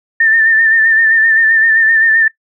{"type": "tone with vibrato", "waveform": "sine", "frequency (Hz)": 1794, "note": "A6", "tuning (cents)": 33, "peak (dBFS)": -7, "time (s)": [0.2, 2.28], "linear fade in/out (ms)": 5, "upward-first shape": "sine", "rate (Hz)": 7.7, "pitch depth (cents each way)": 41, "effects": ["noise-tail reverb RT60 0.1 s tail -18 dB re dry"]}